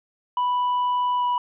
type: tone with pitch glide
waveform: triangle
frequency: 987.8 to 981 Hz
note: B5 to B5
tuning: 0 to -12 cents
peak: -18 dBFS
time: 0.37-1.38 s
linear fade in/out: 2 ms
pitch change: -12 cents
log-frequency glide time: 1.17-1.24 s
effects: resampled to 8000 Hz